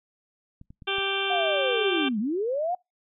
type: clicks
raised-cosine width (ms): 5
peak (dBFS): -33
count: 4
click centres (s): 0.614 / 0.705 / 0.822 / 0.984
type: harmonic tone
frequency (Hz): 392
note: G4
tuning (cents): 0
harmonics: 1 / 2 / 3 / 4 / 6 / 7 / 8 / 9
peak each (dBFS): -31 / -35 / -35 / -33 / -34 / -33 / -31 / -34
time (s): 0.87-2.09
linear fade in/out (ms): 10
type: linear two-way sweep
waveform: sine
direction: down then up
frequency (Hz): 740 to 198.4 to 740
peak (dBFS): -24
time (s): 1.3-2.75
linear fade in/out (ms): 5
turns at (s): 2.19
effects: noise-tail reverb RT60 0.2 s tail -26 dB re dry